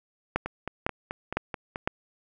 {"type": "two click trains", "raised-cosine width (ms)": 0.5, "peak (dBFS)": [-17, -9], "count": [7, 4], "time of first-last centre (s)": [[0.46, 1.759], [0.36, 1.875]], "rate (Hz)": [4.62, 1.98], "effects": []}